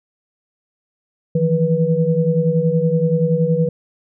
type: tone cluster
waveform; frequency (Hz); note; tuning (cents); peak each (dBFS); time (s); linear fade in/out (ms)
sine; 158.6 / 169.2 / 488.2; D#3 / E3 / B4; +33 / +45 / -20; -18; 1.35-3.69; 5
effects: none